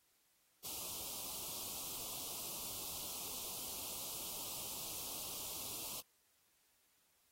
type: band-stop noise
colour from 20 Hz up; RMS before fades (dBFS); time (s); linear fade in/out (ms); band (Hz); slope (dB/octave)
white; -45; 0.64-6.01; 10; 1200 to 2600; 48
effects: white hiss -75 dBFS RMS until 7.31 s + AAC 48 kbps